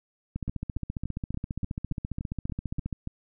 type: two click trains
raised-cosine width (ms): 5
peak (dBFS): -20 / -19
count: 10 / 39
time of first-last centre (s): 0.48-3.074 / 0.36-2.928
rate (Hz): 3.47 / 14.8
effects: none